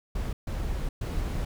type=noise bursts at uneven times; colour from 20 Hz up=brown; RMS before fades=-30 dBFS; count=3; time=0.15-0.33 / 0.47-0.89 / 1.01-1.45 s; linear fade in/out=5 ms; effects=none